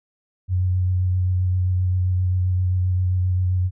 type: tone with vibrato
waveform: sine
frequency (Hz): 91.5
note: F#2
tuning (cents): -19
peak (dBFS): -17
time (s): 0.48-3.71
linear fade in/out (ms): 50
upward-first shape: sine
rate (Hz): 7.6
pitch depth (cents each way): 18
effects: none